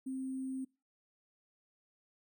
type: tone with sample-and-hold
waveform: sine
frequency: 262.9 Hz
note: C4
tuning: 8 cents sharp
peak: -36 dBFS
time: 0.06-0.65 s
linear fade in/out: 10 ms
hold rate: 8820 Hz
effects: noise-tail reverb RT60 0.3 s tail -25 dB re dry